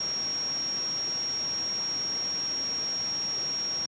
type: tone in noise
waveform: sine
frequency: 5588 Hz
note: F8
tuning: in tune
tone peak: -28 dBFS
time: 0-3.86 s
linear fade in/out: 5 ms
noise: pink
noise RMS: -40 dBFS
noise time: 0-3.86 s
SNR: +9 dB
effects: high-pass 150 Hz 12 dB/octave + resampled to 16000 Hz